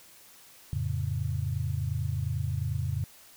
sine chord, F augmented, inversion none, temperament equal, 87.31 / 110 / 138.59 Hz, F2 / A2 / C#3, 0 / 0 / 0 cents, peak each -32 dBFS, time 0.73-3.04 s, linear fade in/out 0 ms, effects white hiss -54 dBFS RMS until 3.36 s

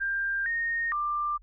sine tone with pitch steps, 1591 / 1850 / 1187 Hz, G6 / A#6 / D6, +25 / -14 / +18 cents, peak -26 dBFS, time 0-1.38 s, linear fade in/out 20 ms, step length 460 ms, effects added 42 Hz sine -51 dBFS peak until 1.42 s

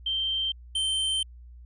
sine / square tone pair in turn, 3136 / 3113 Hz, G7 / G7, 0 / -13 cents, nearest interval unison, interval 13 cents, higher first, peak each -25 dBFS, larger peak neither, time 0.06-0.52 / 0.75-1.23 s, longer second, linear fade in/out 5 ms, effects added 60 Hz sine -44 dBFS peak until 1.65 s + resampled to 24000 Hz

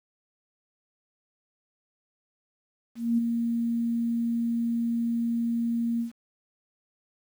sine tone with ADSR envelope, 233.1 Hz, A#3, in tune, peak -19 dBFS, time 2.95-6.12 s, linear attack 230 ms, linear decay 13 ms, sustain -5 dB, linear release 120 ms, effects 9-bit

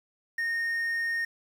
triangle tone with quantisation, 1845 Hz, A#6, 18 cents flat, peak -25 dBFS, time 0.38-1.25 s, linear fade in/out 5 ms, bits 9, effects none

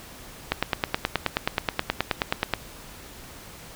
click train, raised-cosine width 0.3 ms, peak -5 dBFS, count 20, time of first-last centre 0.52-2.537 s, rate 9.42 Hz, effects pink hiss -44 dBFS RMS until 3.75 s

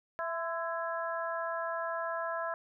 harmonic tone with a mistuned harmonic, 331.8 Hz, E4, 11 cents sharp, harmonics 2 / 3 / 4 / 5, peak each -36 / -38 / -39 / -40 dBFS, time 0.19-2.54 s, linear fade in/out 0 ms, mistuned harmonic 3, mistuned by +46 cents, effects none

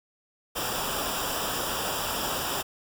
pink noise with comb filter, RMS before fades -30 dBFS, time 0.55-2.63 s, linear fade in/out 20 ms, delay 0.47 ms, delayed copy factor -0.75, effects none

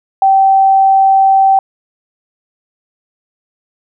sine tone, 775 Hz, G5, 20 cents flat, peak -5 dBFS, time 0.22-1.59 s, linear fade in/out 2 ms, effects none

